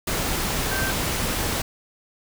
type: tone in noise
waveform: sine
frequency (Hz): 1559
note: G6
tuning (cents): -10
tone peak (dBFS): -27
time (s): 0.71-0.91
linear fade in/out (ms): 5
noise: pink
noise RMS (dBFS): -25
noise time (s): 0.07-1.62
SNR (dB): -5
effects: none